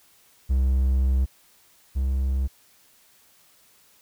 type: tone pair in turn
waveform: triangle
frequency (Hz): 65.41 / 66.32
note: C2 / C2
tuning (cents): 0 / +24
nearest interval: unison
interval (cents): 24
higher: second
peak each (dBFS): -16 / -19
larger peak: first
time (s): 0.49-1.26 / 1.95-2.48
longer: first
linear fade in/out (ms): 20
effects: white hiss -58 dBFS RMS until 4.01 s